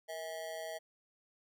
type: tone with amplitude modulation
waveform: square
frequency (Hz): 644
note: E5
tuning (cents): -41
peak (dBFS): -37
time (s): 0.08-0.79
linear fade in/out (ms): 20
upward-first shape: sine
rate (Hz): 172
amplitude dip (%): 85
effects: none